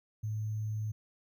sine tone with sample-and-hold, 107.8 Hz, A2, 35 cents flat, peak -32 dBFS, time 0.23-0.92 s, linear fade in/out 10 ms, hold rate 6300 Hz, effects none

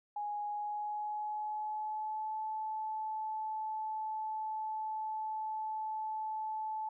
sine tone with pitch glide, 830.6 to 868.9 Hz, G#5 to A5, 0 to -22 cents, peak -35 dBFS, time 0.16-6.89 s, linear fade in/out 5 ms, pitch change +78 cents, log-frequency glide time 0.47-2.39 s, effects none

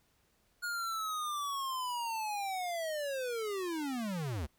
square linear sweep, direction down, 1442 to 66.4 Hz, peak -35 dBFS, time 0.62-4.47 s, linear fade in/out 20 ms, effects pink hiss -72 dBFS RMS until 4.58 s

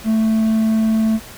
triangle tone, 220.7 Hz, A3, 5 cents sharp, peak -11 dBFS, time 0.04-1.2 s, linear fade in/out 50 ms, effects pink hiss -37 dBFS RMS until 1.37 s

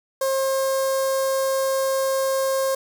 sawtooth tone with notch filter, 535 Hz, C5, 38 cents sharp, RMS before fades -22 dBFS, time 0.21-2.75 s, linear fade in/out 5 ms, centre 2500 Hz, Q 0.52, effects none

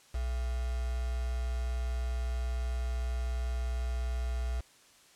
sine tone with quantisation, 61.3 Hz, B1, 12 cents flat, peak -30 dBFS, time 0.14-4.61 s, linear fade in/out 10 ms, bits 7, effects white hiss -60 dBFS RMS until 5.15 s + low-pass 9000 Hz 12 dB/octave

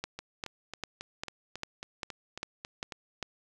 two click trains, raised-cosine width 0.2 ms, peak -17 / -22 dBFS, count 9 / 11, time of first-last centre 0.04-3.227 / 0.19-2.922 s, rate 2.51 / 3.66 Hz, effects none

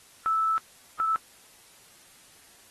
sine tone bursts at uneven times, 1313 Hz, E6, 7 cents flat, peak -22 dBFS, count 2, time 0.26-0.58 / 1-1.16 s, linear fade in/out 0 ms, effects white hiss -55 dBFS RMS until 2.7 s + AAC 32 kbps

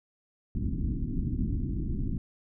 pink low-pass noise, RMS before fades -30 dBFS, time 0.55-2.18 s, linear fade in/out 2 ms, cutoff 310 Hz, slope 48 dB/octave, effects none

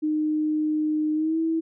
sine tone with pitch glide, 306.8 to 324.7 Hz, D#4 to E4, -24 to -26 cents, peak -21 dBFS, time 0.02-1.61 s, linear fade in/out 20 ms, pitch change +98 cents, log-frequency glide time 1.14-1.38 s, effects none

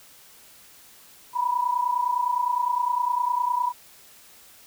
sine tone pair together, 958 / 987.8 Hz, A#5 / B5, +47 / 0 cents, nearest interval minor second, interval 53 cents, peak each -26 / -23 dBFS, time 1.33-3.73 s, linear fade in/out 50 ms, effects white hiss -51 dBFS RMS until 4.66 s

